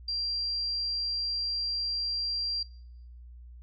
sine tone, 4741 Hz, D8, 16 cents sharp, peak -29 dBFS, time 0.08-2.63 s, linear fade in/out 5 ms, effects noise-tail reverb RT60 0.8 s tail -25 dB re dry + added 60 Hz sine -45 dBFS peak until 3.62 s

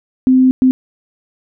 sine tone bursts at uneven times, 258.2 Hz, C4, 23 cents flat, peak -6 dBFS, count 2, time 0.27-0.51 / 0.62-0.71 s, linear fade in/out 0 ms, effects none

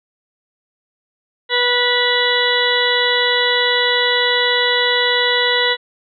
harmonic tone, 489.3 Hz, B4, 16 cents flat, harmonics 1 / 2 / 3 / 4 / 6 / 7 / 8, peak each -20 / -23 / -24 / -18 / -24 / -22 / -20 dBFS, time 1.49-5.77 s, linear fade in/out 50 ms, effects none

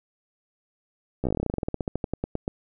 slowing click train, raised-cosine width 2 ms, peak -13 dBFS, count 25, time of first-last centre 1.24-2.479 s, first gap 14 ms, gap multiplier 1.1, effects none

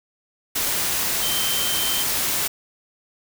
sine tone in noise, 3119 Hz, G7, 9 cents flat, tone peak -26 dBFS, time 1.22-2.03 s, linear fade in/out 10 ms, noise white, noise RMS -23 dBFS, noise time 0.55-2.48 s, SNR -6 dB, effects none

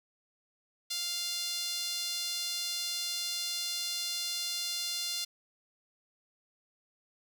sawtooth tone with high-pass filter, 698.5 Hz, F5, in tune, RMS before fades -35 dBFS, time 0.9-5.25 s, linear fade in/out 10 ms, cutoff 4100 Hz, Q 2.3, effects 10-bit

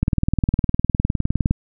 click train, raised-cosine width 5 ms, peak -5 dBFS, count 30, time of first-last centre 0.03-1.51 s, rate 19.6 Hz, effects none

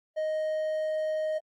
triangle tone, 623 Hz, D#5, 2 cents sharp, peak -25 dBFS, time 0.16-1.39 s, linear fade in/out 20 ms, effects AAC 32 kbps

